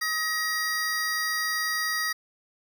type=tone cluster; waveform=square; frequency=1267 / 1903 / 4764 Hz; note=D#6 / A#6 / D8; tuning=+31 / +35 / +24 cents; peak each=-34 / -28 / -33 dBFS; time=0.01-2.13 s; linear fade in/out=10 ms; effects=none